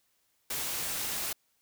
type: noise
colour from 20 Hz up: white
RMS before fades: -34 dBFS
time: 0.5-1.33 s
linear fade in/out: 5 ms
effects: white hiss -73 dBFS RMS until 1.61 s